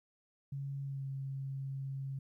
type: tone with pitch glide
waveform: sine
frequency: 138.59 to 135.82 Hz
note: C#3 to C#3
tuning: 0 to -35 cents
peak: -37 dBFS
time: 0.52-2.19 s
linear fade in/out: 5 ms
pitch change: -35 cents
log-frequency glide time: 0.83-1.05 s
effects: 13-bit